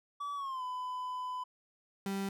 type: tone with pitch glide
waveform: triangle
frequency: 1147 to 1004.3 Hz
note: D6 to B5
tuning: -41 to +29 cents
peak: -34 dBFS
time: 0.2-1.44 s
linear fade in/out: 10 ms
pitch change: -230 cents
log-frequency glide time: 0.35-0.63 s
type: tone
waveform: 35% pulse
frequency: 196 Hz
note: G3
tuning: in tune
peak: -32 dBFS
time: 2.06-2.29 s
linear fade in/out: 2 ms
effects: none